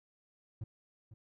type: tone with echo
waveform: triangle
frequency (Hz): 108.5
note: A2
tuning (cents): -24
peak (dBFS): -35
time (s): 0.61-0.64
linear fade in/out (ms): 5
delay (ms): 500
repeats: 1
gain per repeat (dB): -13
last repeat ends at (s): 1.14
effects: none